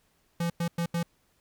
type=tone bursts at uneven times; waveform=square; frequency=170 Hz; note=F3; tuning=46 cents flat; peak=-27 dBFS; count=4; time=0.4-0.5 / 0.6-0.68 / 0.78-0.86 / 0.94-1.03 s; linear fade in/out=5 ms; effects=pink hiss -69 dBFS RMS until 1.4 s